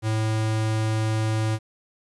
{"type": "tone", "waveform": "square", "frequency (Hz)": 109.7, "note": "A2", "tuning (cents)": -5, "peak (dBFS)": -22, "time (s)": [0.02, 1.59], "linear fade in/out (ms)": 50, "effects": ["resampled to 24000 Hz", "9-bit"]}